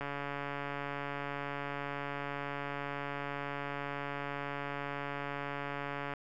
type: click train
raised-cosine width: 0.5 ms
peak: -23 dBFS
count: 871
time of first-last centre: 0.01-6.137 s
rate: 142 Hz
effects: none